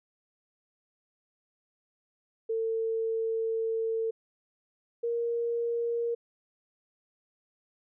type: tone pair in turn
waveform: sine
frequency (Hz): 450 / 468.8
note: A4 / A#4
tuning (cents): +39 / +10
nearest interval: minor second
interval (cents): 71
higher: second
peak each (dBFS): -27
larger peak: neither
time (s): 2.49-4.11 / 5.03-6.15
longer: first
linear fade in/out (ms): 10
effects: none